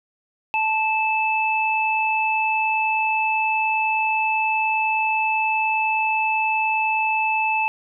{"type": "tone pair together", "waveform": "sine", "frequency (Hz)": [876, 2625], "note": ["A5", "E7"], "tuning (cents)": [-8, -8], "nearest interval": "octave + perfect fifth", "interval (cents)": 1900, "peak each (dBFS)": -21, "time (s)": [0.54, 7.68], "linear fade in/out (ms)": 0, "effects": []}